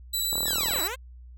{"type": "tone with vibrato", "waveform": "15% pulse", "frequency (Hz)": 3951, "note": "B7", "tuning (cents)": 0, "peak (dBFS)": -19, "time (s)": [0.13, 0.88], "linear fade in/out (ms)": 10, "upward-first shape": "triangle", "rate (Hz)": 8.4, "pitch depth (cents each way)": 12}
{"type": "click train", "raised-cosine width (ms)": 1, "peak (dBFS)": -21, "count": 19, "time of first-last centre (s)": [0.33, 0.786], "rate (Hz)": 39.5}
{"type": "linear two-way sweep", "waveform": "10% pulse", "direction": "down then up", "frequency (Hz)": [1864.7, 299.4, 547], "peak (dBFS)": -23, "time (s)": [0.45, 0.96], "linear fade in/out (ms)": 20, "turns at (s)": 0.82}
{"effects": ["added 61 Hz sine -43 dBFS peak until 1.37 s"]}